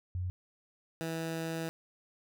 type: tone pair in turn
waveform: sine / 15% pulse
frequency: 90.6 / 163.31 Hz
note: F#2 / E3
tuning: -36 / -16 cents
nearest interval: minor seventh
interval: 1020 cents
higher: second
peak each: -32 / -28 dBFS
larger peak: second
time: 0.15-0.3 / 1.01-1.69 s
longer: second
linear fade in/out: 0 ms
effects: none